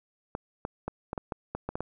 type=clicks; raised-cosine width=1 ms; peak=-18 dBFS; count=10; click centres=0.351 / 0.651 / 0.88 / 1.131 / 1.178 / 1.322 / 1.55 / 1.69 / 1.755 / 1.806 s; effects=none